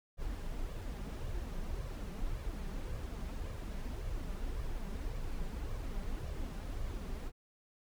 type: noise with flanger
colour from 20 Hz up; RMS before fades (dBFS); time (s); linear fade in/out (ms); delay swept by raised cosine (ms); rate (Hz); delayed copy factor
brown; -39; 0.17-7.32; 50; 1.7 to 5.1; 1.8; +0.5
effects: none